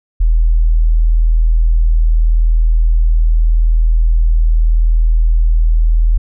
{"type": "tone", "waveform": "sine", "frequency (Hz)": 40.41, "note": "E1", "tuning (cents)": -34, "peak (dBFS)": -7, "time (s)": [0.2, 6.18], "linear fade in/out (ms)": 10, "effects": []}